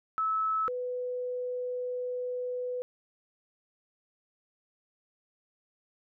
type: tone pair in turn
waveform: sine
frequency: 1301 / 497.3 Hz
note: E6 / B4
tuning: -23 / +12 cents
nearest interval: octave + perfect fourth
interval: 1665 cents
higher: first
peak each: -26 / -31 dBFS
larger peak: first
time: 0.18-0.68 / 0.68-2.82 s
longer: second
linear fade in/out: 0 ms
effects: none